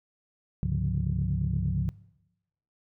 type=tone cluster; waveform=sine; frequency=70.5 / 102.3 / 136.6 / 145.2 / 177.4 Hz; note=C#2 / G#2 / C#3 / D3 / F3; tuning=+30 / -26 / -25 / -19 / +27 cents; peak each=-31 dBFS; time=0.63-1.89 s; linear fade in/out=0 ms; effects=noise-tail reverb RT60 0.9 s tail -21 dB re dry + tanh soft clip ceiling -16 dBFS